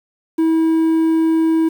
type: tone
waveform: triangle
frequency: 323.4 Hz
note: E4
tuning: 33 cents flat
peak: -10 dBFS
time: 0.38-1.69 s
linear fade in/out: 10 ms
effects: 7-bit